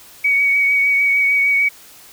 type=tone with vibrato; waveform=sine; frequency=2249 Hz; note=C#7; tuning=24 cents sharp; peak=-12 dBFS; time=0.24-1.69 s; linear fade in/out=10 ms; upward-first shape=triangle; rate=6.6 Hz; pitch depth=24 cents each way; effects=white hiss -43 dBFS RMS until 2.12 s